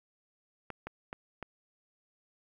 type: clicks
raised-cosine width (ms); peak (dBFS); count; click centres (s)
0.5; -24; 4; 0.703 / 0.87 / 1.129 / 1.427
effects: 10-bit